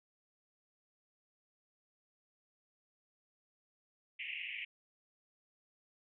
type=band-pass noise; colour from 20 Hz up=white; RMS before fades=-43 dBFS; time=4.19-4.65 s; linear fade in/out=5 ms; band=2000 to 2900 Hz; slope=96 dB/octave; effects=none